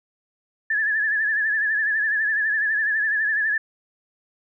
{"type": "tone with vibrato", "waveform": "sine", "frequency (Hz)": 1726, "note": "A6", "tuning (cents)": -34, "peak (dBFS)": -19, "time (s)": [0.7, 3.58], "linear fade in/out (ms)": 5, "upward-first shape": "sine", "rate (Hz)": 12, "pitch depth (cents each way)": 68, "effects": []}